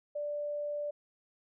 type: tone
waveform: sine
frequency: 587.3 Hz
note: D5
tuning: in tune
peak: -33 dBFS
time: 0.15-0.91 s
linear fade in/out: 10 ms
effects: none